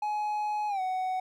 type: tone with pitch glide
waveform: triangle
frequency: 842 to 745.8 Hz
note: G#5 to F#5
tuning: +24 to +14 cents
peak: -26 dBFS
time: 0.02-1.2 s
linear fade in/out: 5 ms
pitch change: -210 cents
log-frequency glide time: 0.68-0.81 s
effects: none